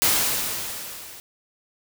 white noise with level ramp, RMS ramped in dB -18 to -42 dBFS, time 0.02-1.2 s, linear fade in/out 0 ms, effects none

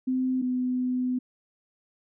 sine tone pair in turn, 257.5 / 252.1 Hz, C4 / B3, -28 / +36 cents, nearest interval unison, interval 36 cents, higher first, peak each -23 / -24 dBFS, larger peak first, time 0.07-0.42 / 0.42-1.19 s, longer second, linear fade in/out 10 ms, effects none

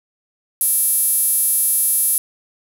sawtooth tone with high-pass filter, 460 Hz, A#4, 23 cents flat, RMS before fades -17 dBFS, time 0.61-2.18 s, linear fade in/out 0 ms, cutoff 11000 Hz, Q 6.4, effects none

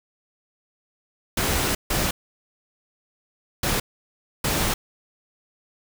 pink noise bursts at uneven times, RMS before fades -23 dBFS, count 4, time 1.37-1.75 / 1.9-2.11 / 3.63-3.8 / 4.44-4.74 s, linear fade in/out 5 ms, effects none

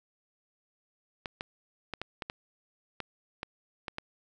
clicks, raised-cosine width 0.3 ms, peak -19 dBFS, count 10, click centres 1.258 / 1.409 / 1.937 / 2.016 / 2.222 / 2.299 / 3.003 / 3.431 / 3.882 / 3.984 s, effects none

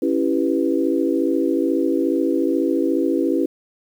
sine chord, C# half-diminished seventh, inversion none, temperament equal with one note detuned, 275.4 / 329.6 / 392 / 493.9 Hz, C#4 / E4 / G4 / B4, -11 / 0 / 0 / 0 cents, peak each -21 / -20 / -24 / -25 dBFS, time 0.02-3.46 s, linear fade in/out 5 ms, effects 8-bit

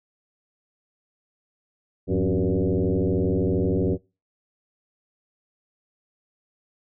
sine tone with frequency modulation, 101.5 Hz, G#2, 39 cents flat, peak -19 dBFS, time 2.07-3.98 s, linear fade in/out 50 ms, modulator 92.8 Hz, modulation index 4.2, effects noise-tail reverb RT60 0.3 s tail -26 dB re dry

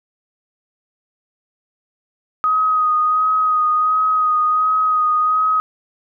sine tone with vibrato, 1253 Hz, D#6, 12 cents sharp, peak -13 dBFS, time 2.44-5.6 s, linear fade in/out 0 ms, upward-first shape sine, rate 1.4 Hz, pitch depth 22 cents each way, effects none

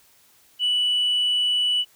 sine tone, 2960 Hz, F#7, in tune, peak -17 dBFS, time 0.59-1.85 s, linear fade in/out 50 ms, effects tanh soft clip ceiling -16 dBFS + white hiss -57 dBFS RMS until 1.95 s

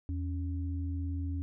sine tone pair together, 82.61 / 278.2 Hz, E2 / C#4, +4 / +6 cents, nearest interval octave + major sixth, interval 2102 cents, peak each -32 / -40 dBFS, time 0.09-1.42 s, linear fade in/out 0 ms, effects none

